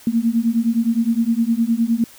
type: beating tone pair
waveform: sine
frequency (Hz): 225.6 / 235.3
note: A3 / A#3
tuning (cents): +44 / +16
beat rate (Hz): 9.7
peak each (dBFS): -18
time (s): 0.07-2.04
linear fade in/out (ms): 2
effects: white hiss -45 dBFS RMS until 2.18 s